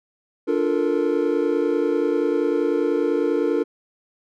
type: chord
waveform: triangle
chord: Bb major seventh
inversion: first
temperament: equal with one note detuned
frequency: 293.7 / 349.2 / 440 / 470.2 Hz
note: D4 / F4 / A4 / Bb4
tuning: 0 / 0 / 0 / +15 cents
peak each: -22 dBFS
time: 0.47-3.64 s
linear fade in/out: 20 ms
effects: none